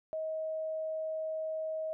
sine tone, 633 Hz, D#5, 30 cents sharp, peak -33 dBFS, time 0.13-1.93 s, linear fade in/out 0 ms, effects none

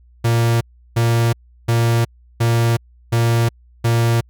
45% pulse tone bursts, 116.54 Hz, A#2, in tune, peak -13 dBFS, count 6, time 0.24-4.21 s, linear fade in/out 10 ms, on 370 ms, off 350 ms, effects added 60 Hz sine -46 dBFS peak until 4.29 s

